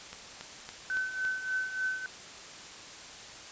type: click train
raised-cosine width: 0.2 ms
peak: -24 dBFS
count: 5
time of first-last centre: 0.13-1.25 s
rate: 3.57 Hz
type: tone with tremolo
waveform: sine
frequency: 1522 Hz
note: F#6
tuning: 48 cents sharp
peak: -27 dBFS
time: 0.9-2.06 s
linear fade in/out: 0 ms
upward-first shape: triangle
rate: 3.4 Hz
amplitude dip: 75%
effects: white hiss -46 dBFS RMS until 3.51 s + resampled to 16000 Hz